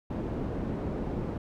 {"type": "low-pass noise", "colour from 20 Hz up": "white", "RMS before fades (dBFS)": -33, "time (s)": [0.1, 1.38], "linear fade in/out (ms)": 5, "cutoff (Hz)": 340, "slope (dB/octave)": 12, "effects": []}